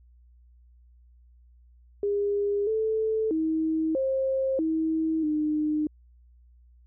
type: tone with pitch steps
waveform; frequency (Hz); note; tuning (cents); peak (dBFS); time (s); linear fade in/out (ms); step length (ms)
sine; 406.4 / 439 / 318.3 / 532 / 319.8 / 304.1; G#4 / A4 / D#4 / C5 / D#4 / D#4; -38 / -4 / +39 / +29 / +48 / -40; -23; 2.03-5.87; 2; 640
effects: added 60 Hz sine -53 dBFS peak until 6.86 s